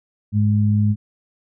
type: tone pair together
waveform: sine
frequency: 104.6 / 209.2 Hz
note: G#2 / G#3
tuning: +13 / +13 cents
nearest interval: octave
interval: 1200 cents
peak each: -15 / -19 dBFS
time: 0.32-0.96 s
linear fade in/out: 50 ms
effects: none